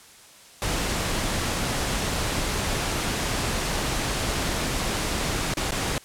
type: noise with dropouts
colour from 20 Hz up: pink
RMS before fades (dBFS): -26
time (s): 0.62-5.98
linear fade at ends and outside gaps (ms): 0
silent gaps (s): 5.538-5.571 / 5.708-5.72
effects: white hiss -49 dBFS RMS until 6.04 s + low-pass 10000 Hz 12 dB/octave